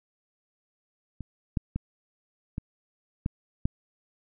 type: clicks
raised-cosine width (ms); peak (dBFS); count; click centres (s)
5; -24 / -13 / -17 / -19 / -15 / -12; 6; 1.207 / 1.572 / 1.76 / 2.581 / 3.261 / 3.655
effects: none